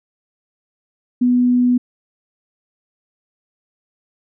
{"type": "tone", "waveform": "sine", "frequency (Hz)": 246.9, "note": "B3", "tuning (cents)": 0, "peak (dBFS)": -11, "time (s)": [1.21, 1.78], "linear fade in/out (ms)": 10, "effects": []}